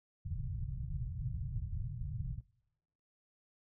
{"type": "low-pass noise", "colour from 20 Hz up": "white", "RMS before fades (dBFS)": -39, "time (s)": [0.25, 2.41], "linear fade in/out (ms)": 10, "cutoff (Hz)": 140, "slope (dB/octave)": 48, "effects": ["noise-tail reverb RT60 1.0 s tail -26 dB re dry"]}